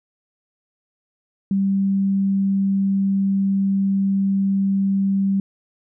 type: tone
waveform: sine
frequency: 195.5 Hz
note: G3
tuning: 4 cents flat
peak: -16 dBFS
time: 1.51-5.4 s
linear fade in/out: 2 ms
effects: none